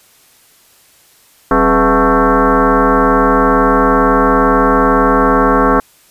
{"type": "tone with frequency modulation", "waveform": "sine", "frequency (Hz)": 419.1, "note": "G#4", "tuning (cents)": 16, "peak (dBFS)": -7, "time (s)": [1.51, 5.8], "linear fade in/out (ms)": 2, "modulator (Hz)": 229, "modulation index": 4.4, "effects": ["white hiss -48 dBFS RMS until 6.1 s", "resampled to 32000 Hz"]}